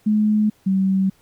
sine tone pair in turn, 212.6 / 191.55 Hz, G#3 / G3, +41 / -40 cents, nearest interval major second, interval 181 cents, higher first, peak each -14 / -15 dBFS, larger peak first, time 0.06-0.5 / 0.66-1.1 s, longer neither, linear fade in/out 10 ms, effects pink hiss -58 dBFS RMS until 1.21 s

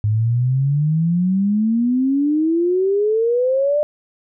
sine exponential sweep, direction up, 103.83 to 604 Hz, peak -14 dBFS, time 0.04-3.83 s, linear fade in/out 0 ms, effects none

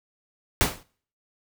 pink noise with exponential decay, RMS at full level -17 dBFS, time 0.61-0.83 s, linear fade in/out 0 ms, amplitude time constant 47 ms, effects noise-tail reverb RT60 0.5 s tail -23 dB re dry

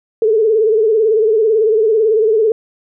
sine tone with vibrato, 436.9 Hz, A4, 12 cents flat, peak -9 dBFS, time 0.22-2.52 s, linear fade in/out 2 ms, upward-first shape sine, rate 18 Hz, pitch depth 81 cents each way, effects none

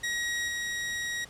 sawtooth tone with level steps, 1899 Hz, A#6, 32 cents sharp, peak -25 / -27 dBFS, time 0.03-1.25 s, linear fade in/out 10 ms, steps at 0.48 s, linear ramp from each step 2 ms, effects pink hiss -51 dBFS RMS until 1.29 s + low-pass 9000 Hz 12 dB/octave

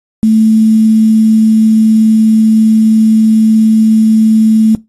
sine tone with quantisation, 219.8 Hz, A3, 2 cents flat, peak -4 dBFS, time 0.23-4.75 s, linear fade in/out 0 ms, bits 5, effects noise-tail reverb RT60 0.2 s tail -20 dB re dry + AAC 32 kbps

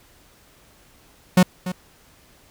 45% pulse tone with echo, 182.5 Hz, F#3, 24 cents flat, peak -10 dBFS, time 1.37-1.43 s, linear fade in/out 5 ms, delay 290 ms, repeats 1, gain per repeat -14 dB, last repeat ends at 1.72 s, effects pink hiss -54 dBFS RMS until 2.5 s

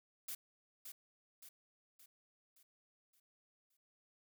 blue noise with echo, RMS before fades -44 dBFS, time 0.28-0.35 s, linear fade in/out 5 ms, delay 570 ms, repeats 6, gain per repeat -6 dB, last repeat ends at 3.77 s, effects none

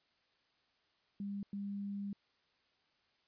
sine tone bursts at uneven times, 200.7 Hz, G3, 41 cents sharp, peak -38 dBFS, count 2, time 1.2-1.43 / 1.53-2.13 s, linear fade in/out 2 ms, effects white hiss -75 dBFS RMS until 3.27 s + resampled to 11025 Hz

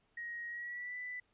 sine tone with pitch glide, 1885 to 1986.7 Hz, A#6 to B6, +19 to +10 cents, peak -40 dBFS, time 0.17-1.2 s, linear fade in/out 5 ms, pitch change +91 cents, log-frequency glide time 0.48-0.97 s, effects pink hiss -75 dBFS RMS until 1.33 s + resampled to 8000 Hz

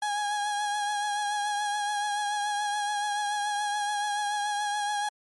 35% pulse tone with vibrato, 827 Hz, G#5, 8 cents flat, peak -25 dBFS, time 0.02-5.09 s, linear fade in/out 5 ms, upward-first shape triangle, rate 7 Hz, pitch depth 34 cents each way, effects MP3 48 kbps

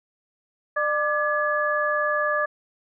sine tone cluster, 599 / 1185 / 1699 Hz, D5 / D6 / G#6, +34 / +15 / +39 cents, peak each -25 dBFS, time 0.76-2.46 s, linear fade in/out 10 ms, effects none

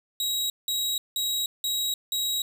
sawtooth tone bursts, 3832 Hz, A#7, 47 cents sharp, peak -22 dBFS, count 5, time 0.2-2.42 s, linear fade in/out 2 ms, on 300 ms, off 180 ms, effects none

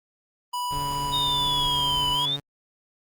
square tone, 984 Hz, B5, 7 cents flat, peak -27 dBFS, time 0.53-2.26 s, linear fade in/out 10 ms
brown noise, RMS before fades -38 dBFS, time 0.71-2.15 s, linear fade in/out 0 ms
sawtooth tone with vibrato, 142.8 Hz, D3, 48 cents flat, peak -30 dBFS, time 0.72-2.4 s, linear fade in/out 5 ms, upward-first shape sine, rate 4.2 Hz, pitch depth 11 cents each way
sine linear two-way sweep, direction down then up, 3729 to 2960 to 3729 Hz, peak -23 dBFS, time 1.12-2.37 s, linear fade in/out 20 ms, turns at 2.12 s
effects Opus 32 kbps

